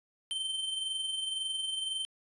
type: tone with amplitude modulation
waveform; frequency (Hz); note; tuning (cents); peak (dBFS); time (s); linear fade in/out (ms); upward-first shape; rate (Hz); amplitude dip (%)
square; 3107; G7; -16; -31; 0.31-2.05; 0; sine; 21.9; 45
effects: resampled to 24000 Hz